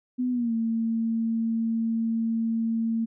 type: tone with pitch glide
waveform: sine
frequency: 250.2 to 226.8 Hz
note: B3 to A#3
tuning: +23 to -47 cents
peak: -23 dBFS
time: 0.18-3.06 s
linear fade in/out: 20 ms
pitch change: -170 cents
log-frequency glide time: 0.31-0.53 s
effects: none